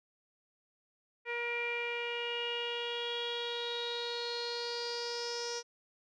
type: tone with low-pass filter sweep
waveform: sawtooth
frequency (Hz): 474.9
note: A#4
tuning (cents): +32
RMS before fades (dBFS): -37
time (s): 1.25-5.63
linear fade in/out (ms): 50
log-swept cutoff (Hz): 2200 to 5600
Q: 8.4
effects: none